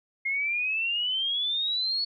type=exponential sweep; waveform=sine; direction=up; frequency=2131 to 4435 Hz; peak=-25 dBFS; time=0.25-2.05 s; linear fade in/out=10 ms; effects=none